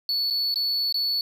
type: tone with dropouts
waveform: triangle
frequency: 4435 Hz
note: C#8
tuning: in tune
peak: -21 dBFS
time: 0.09-1.21 s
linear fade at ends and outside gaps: 1 ms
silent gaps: 0.301-0.307 / 0.542-0.558 / 0.925-0.943 s
effects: none